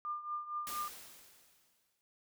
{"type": "tone with tremolo", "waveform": "sine", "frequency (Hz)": 1200, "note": "D6", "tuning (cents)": 37, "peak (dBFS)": -34, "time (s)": [0.05, 0.88], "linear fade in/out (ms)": 0, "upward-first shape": "triangle", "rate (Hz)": 4.3, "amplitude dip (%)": 80}
{"type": "noise with exponential decay", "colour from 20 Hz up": "white", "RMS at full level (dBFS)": -42, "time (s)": [0.67, 2.01], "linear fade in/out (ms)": 0, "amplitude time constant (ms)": 290}
{"effects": []}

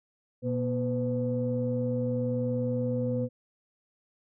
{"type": "tone cluster", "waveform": "sine", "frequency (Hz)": [121, 241, 504], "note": ["B2", "B3", "B4"], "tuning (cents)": [-35, -42, 35], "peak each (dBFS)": -30, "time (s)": [0.42, 3.29], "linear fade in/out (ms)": 50, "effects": ["tanh soft clip ceiling -18 dBFS"]}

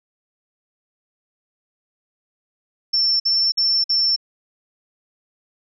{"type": "tone bursts", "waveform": "sine", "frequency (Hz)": 5390, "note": "E8", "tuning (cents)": 38, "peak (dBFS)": -15, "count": 4, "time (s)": [2.93, 4.163], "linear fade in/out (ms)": 10, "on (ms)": 270, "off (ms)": 51, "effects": []}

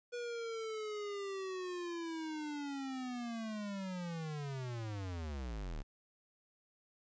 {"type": "linear sweep", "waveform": "square", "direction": "down", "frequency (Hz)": [486, 32.7], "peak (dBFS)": -40, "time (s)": [0.12, 5.83], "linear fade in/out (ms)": 20, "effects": ["resampled to 16000 Hz", "12-bit"]}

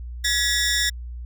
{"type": "ring-modulated tone", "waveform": "15% pulse", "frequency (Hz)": 1814, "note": "A#6", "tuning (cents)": -48, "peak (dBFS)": -10, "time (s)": [0.24, 0.9], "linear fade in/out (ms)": 10, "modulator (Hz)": 130, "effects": ["added 60 Hz sine -31 dBFS peak until 1.25 s"]}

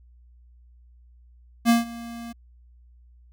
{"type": "tone with ADSR envelope", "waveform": "square", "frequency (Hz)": 233.5, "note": "A#3", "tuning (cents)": 3, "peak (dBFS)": -14, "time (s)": [1.65, 2.33], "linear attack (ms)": 45, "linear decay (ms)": 150, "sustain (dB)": -21, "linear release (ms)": 14, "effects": ["added 60 Hz sine -50 dBFS peak until 3.32 s"]}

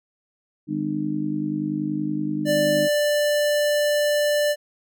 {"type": "harmonic tone", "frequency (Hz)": 50.5, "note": "G#1", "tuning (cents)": -48, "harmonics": [3, 4, 5, 6], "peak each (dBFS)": [-31, -29, -32, -25], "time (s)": [0.67, 2.89], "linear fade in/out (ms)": 50}
{"type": "tone", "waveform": "square", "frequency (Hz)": 590, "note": "D5", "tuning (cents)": 8, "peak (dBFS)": -19, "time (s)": [2.45, 4.56], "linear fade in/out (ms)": 50}
{"effects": []}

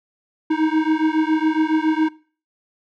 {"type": "beating tone pair", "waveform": "square", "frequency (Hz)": [311.1, 318.3], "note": ["D#4", "D#4"], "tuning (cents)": [0, 39], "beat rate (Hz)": 7.2, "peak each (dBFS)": -20, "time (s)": [0.5, 2.09], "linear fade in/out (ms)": 10, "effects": ["noise-tail reverb RT60 0.4 s tail -20 dB re dry", "low-pass 2000 Hz 12 dB/octave"]}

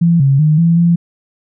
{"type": "tone with pitch steps", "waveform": "sine", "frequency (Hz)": [169.3, 137, 153.5, 167.7, 170.8], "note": ["E3", "C#3", "D#3", "E3", "F3"], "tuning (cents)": [46, -20, -23, 30, -38], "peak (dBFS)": -7, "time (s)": [0.01, 0.96], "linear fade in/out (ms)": 10, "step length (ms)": 190, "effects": []}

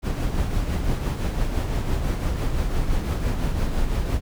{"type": "noise with tremolo", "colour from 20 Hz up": "brown", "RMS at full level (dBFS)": -21, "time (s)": [0.02, 4.21], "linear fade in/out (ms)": 50, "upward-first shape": "triangle", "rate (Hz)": 5.9, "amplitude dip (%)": 50, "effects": []}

